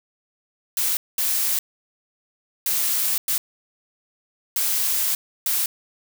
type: noise bursts at uneven times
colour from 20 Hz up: blue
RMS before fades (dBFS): -22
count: 6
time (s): 0.77-0.97 / 1.18-1.59 / 2.66-3.18 / 3.28-3.38 / 4.56-5.15 / 5.46-5.66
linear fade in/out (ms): 2
effects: none